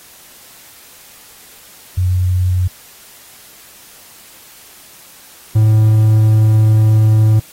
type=tone pair in turn; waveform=sine / triangle; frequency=91.1 / 108.78 Hz; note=F#2 / A2; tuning=-26 / -19 cents; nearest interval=minor third; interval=307 cents; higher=second; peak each=-11 / -5 dBFS; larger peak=second; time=1.97-2.68 / 5.55-7.4 s; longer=second; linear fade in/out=10 ms; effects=white hiss -41 dBFS RMS until 7.52 s + AAC 48 kbps